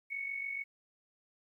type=tone with amplitude modulation; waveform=sine; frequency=2217 Hz; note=C#7; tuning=in tune; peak=-33 dBFS; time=0.1-0.64 s; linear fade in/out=20 ms; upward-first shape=sine; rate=47.1 Hz; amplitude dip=60%; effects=12-bit